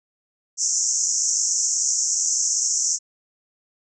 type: band-pass noise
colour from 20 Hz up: white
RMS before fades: -22 dBFS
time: 0.57-2.99 s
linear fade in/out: 50 ms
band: 5600 to 7400 Hz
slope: 96 dB/octave
effects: none